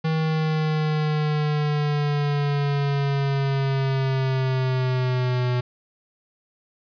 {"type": "linear sweep", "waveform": "square", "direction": "down", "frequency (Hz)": [159.5, 123.7], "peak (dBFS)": -21, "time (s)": [0.04, 5.61], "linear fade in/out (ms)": 10, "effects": ["resampled to 11025 Hz", "8-bit"]}